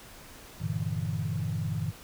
sine chord, E half-diminished seventh, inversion first, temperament equal, 98 / 116.54 / 146.83 / 164.81 Hz, G2 / Bb2 / D3 / E3, 0 / 0 / 0 / 0 cents, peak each -34 dBFS, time 0.6-1.92 s, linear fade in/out 20 ms, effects pink hiss -49 dBFS RMS until 2.03 s

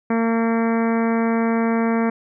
harmonic tone, 228.3 Hz, A#3, 36 cents flat, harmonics 1 / 2 / 3 / 4 / 5 / 6 / 7 / 8 / 9 / 10, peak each -18 / -24 / -28 / -30 / -32 / -34 / -35 / -36 / -37 / -38 dBFS, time 0.1-2.1 s, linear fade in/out 5 ms, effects none

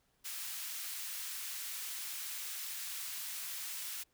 white high-pass noise, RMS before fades -42 dBFS, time 0.24-4.04 s, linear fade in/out 20 ms, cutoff 1500 Hz, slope 12 dB/octave, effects pink hiss -75 dBFS RMS until 4.13 s

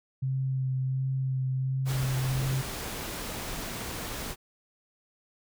sine tone with vibrato, 131.7 Hz, C3, 12 cents sharp, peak -26 dBFS, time 0.22-2.62 s, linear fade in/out 10 ms, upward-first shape sine, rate 1.4 Hz, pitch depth 15 cents each way
pink noise, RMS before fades -36 dBFS, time 1.85-4.36 s, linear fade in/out 50 ms
effects none

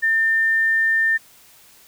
sine tone, 1800 Hz, A6, 39 cents sharp, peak -15 dBFS, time 0.02-1.18 s, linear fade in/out 20 ms, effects white hiss -50 dBFS RMS until 1.87 s

